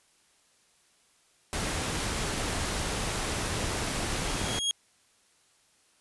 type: noise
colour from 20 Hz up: pink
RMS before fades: -31 dBFS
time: 1.53-4.59 s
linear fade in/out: 0 ms
type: tone with exponential growth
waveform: sawtooth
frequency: 3281 Hz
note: G#7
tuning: 22 cents flat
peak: -20 dBFS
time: 4.11-4.71 s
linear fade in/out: 0 ms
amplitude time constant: 130 ms
effects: white hiss -65 dBFS RMS until 6 s + resampled to 24000 Hz